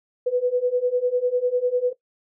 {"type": "beating tone pair", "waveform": "sine", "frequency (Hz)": [490, 500], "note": ["B4", "B4"], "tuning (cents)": [-14, 21], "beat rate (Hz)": 10, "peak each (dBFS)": [-23, -21], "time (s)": [0.26, 1.93], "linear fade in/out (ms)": 10, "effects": ["noise-tail reverb RT60 0.1 s tail -17 dB re dry"]}